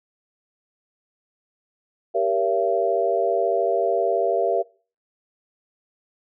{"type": "chord", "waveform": "sine", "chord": "G diminished seventh", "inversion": "none", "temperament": "just", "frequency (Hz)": [392, 470.4, 564.5, 677.4], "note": ["G4", "Bb4", "Db5", "Fb5"], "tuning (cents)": [0, 16, 31, 47], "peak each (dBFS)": [-25, -24, -26, -22], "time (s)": [2.14, 4.63], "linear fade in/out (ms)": 20, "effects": ["noise-tail reverb RT60 0.4 s tail -23 dB re dry"]}